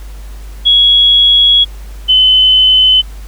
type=tone pair in turn; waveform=sine; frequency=3337 / 3036 Hz; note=G#7 / F#7; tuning=+8 / +44 cents; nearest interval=major second; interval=164 cents; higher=first; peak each=-4 dBFS; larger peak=neither; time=0.65-1.65 / 2.08-3.02 s; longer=first; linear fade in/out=20 ms; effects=added 50 Hz sine -25 dBFS peak until 3.27 s + pink hiss -40 dBFS RMS until 3.27 s